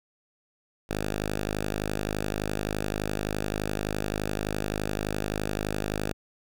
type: tone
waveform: 5% pulse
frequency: 51.7 Hz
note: G#1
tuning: 7 cents flat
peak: -17 dBFS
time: 0.89-6.13 s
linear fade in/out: 10 ms
effects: none